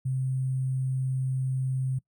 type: tone with sample-and-hold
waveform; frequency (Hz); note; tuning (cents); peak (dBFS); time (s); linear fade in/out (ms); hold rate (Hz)
sine; 130.81; C3; 0; -25; 0.05-1.99; 10; 8820
effects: noise-tail reverb RT60 0.1 s tail -22 dB re dry